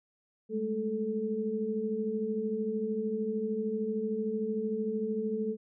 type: tone cluster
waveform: sine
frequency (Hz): 204.6 / 217.8 / 437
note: G#3 / A3 / A4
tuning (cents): -26 / -17 / -12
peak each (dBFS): -37 / -34 / -32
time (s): 0.49-5.57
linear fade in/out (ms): 50
effects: none